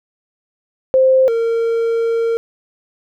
sine / triangle tone pair in turn, 523.3 / 459.5 Hz, C5 / A#4, 0 / -25 cents, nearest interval major second, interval 225 cents, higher first, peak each -8 / -12 dBFS, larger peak first, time 0.94-1.28 / 1.28-2.37 s, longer second, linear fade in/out 0 ms, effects none

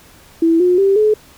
sine tone with pitch steps, 329.6 / 359.4 / 392 / 427.4 Hz, E4 / F4 / G4 / G#4, 0 / +50 / 0 / +50 cents, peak -9 dBFS, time 0.42-1.14 s, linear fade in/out 5 ms, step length 180 ms, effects pink hiss -45 dBFS RMS until 1.37 s

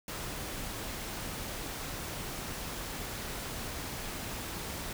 pink noise, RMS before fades -39 dBFS, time 0.08-4.93 s, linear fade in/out 2 ms, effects none

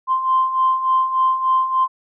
sine beating tone pair, 1041 / 1044.4 Hz, C6 / C6, -9 / -3 cents, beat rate 3.4 Hz, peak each -21 / -15 dBFS, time 0.07-1.88 s, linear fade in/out 50 ms, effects tanh soft clip ceiling -7 dBFS

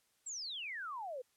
sine exponential sweep, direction down, 7902 to 479.2 Hz, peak -40 dBFS, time 0.26-1.22 s, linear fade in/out 10 ms, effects white hiss -75 dBFS RMS until 1.36 s + low-pass 12000 Hz 12 dB/octave

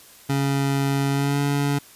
25% pulse tone with pitch glide, 138.59 to 142.24 Hz, C#3 to C#3, 0 to +45 cents, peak -16 dBFS, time 0.29-1.79 s, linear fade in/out 10 ms, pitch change +45 cents, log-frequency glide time 1.1-1.39 s, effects white hiss -48 dBFS RMS until 1.95 s + resampled to 32000 Hz

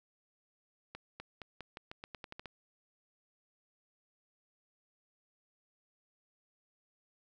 accelerating click train, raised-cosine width 0.3 ms, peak -28 dBFS, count 12, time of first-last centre 0.95-2.457 s, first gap 250 ms, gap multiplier 0.87, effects none

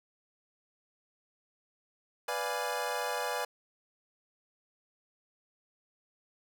25% pulse chord, B diminished seventh, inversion none, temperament equal, 493.9 / 587.3 / 698.5 / 830.6 Hz, B4 / D5 / F5 / Ab5, 0 / 0 / 0 / 0 cents, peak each -33 / -34 / -36 / -33 dBFS, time 2.28-3.45 s, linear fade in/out 5 ms, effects none

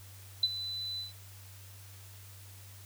sine tone with ADSR envelope, 4000 Hz, B7, 21 cents sharp, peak -21 dBFS, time 0.43-1.13 s, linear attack 4 ms, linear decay 39 ms, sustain -14 dB, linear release 140 ms, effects added 97 Hz sine -50 dBFS peak until 2.85 s + white hiss -55 dBFS RMS until 2.85 s

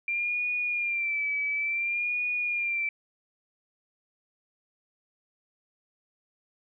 sine tone with vibrato, 2372 Hz, D7, 17 cents sharp, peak -26 dBFS, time 0.08-2.89 s, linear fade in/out 2 ms, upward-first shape sine, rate 0.57 Hz, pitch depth 60 cents each way, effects none

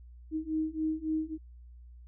sine beating tone pair, 312.3 / 315.9 Hz, D#4 / D#4, +7 / +26 cents, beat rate 3.6 Hz, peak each -33 / -32 dBFS, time 0.31-1.38 s, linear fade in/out 50 ms, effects added 60 Hz sine -48 dBFS peak until 2.07 s

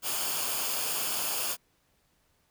white noise with comb filter, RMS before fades -31 dBFS, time 0.02-1.57 s, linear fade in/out 50 ms, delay 0.51 ms, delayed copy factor -0.55, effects pink hiss -70 dBFS RMS until 2.5 s

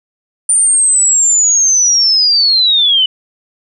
sine linear sweep, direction down, 9170 to 2960 Hz, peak -7 dBFS, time 0.49-3.06 s, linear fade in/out 5 ms, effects none

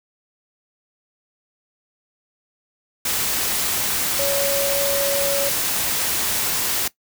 sine tone in noise, 560 Hz, C#5, 18 cents sharp, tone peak -21 dBFS, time 4.19-5.49 s, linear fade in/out 5 ms, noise white, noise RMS -22 dBFS, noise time 3.05-6.88 s, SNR -2 dB, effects noise-tail reverb RT60 0.1 s tail -19 dB re dry

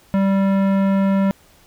sine tone with tanh clipping, 195 Hz, G3, 9 cents flat, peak -16 dBFS, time 0.14-1.31 s, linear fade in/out 0 ms, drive 17 dB, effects pink hiss -52 dBFS RMS until 1.66 s

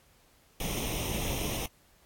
pink noise with comb filter, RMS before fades -33 dBFS, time 0.6-1.66 s, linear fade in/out 2 ms, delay 0.33 ms, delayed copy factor +0.75, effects pink hiss -63 dBFS RMS until 2.05 s + AAC 64 kbps

